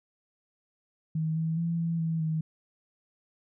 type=tone with pitch steps; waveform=sine; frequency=158.6 / 161.5 / 167.9 / 166.5 / 162.8 / 158.4 Hz; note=D#3 / E3 / E3 / E3 / E3 / D#3; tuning=+33 / -35 / +32 / +18 / -21 / +31 cents; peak=-26 dBFS; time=1.15-2.41 s; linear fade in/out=5 ms; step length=210 ms; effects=none